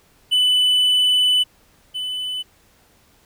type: tone pair in turn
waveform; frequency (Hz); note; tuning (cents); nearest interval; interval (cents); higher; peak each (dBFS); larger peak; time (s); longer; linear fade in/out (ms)
triangle; 2993 / 3004; F#7 / F#7; +19 / +26; unison; 7; second; -12 / -22; first; 0.31-1.44 / 1.94-2.43; first; 20
effects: pink hiss -56 dBFS RMS until 3.25 s